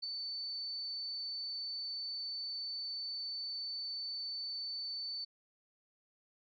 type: tone with ADSR envelope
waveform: sine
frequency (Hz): 4517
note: C#8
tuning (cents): +32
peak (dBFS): -34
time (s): 0.02-5.25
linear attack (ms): 20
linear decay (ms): 3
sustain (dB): -4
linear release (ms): 11
effects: none